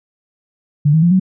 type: tone with pitch steps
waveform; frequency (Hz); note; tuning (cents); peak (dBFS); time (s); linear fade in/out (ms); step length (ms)
sine; 146.9 / 159.27 / 172.69 / 187.23; D3 / D#3 / F3 / F#3; +1 / +41 / -19 / +21; -8; 0.85-1.198; 10; 87
effects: none